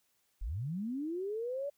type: linear sweep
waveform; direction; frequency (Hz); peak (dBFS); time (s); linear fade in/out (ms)
sine; up; 33.33 to 582; -34; 0.41-1.7; 10
effects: white hiss -75 dBFS RMS until 1.77 s